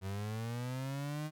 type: linear sweep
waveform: 35% pulse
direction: up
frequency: 94 to 155.56 Hz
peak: -35 dBFS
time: 0.01-1.31 s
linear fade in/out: 50 ms
effects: none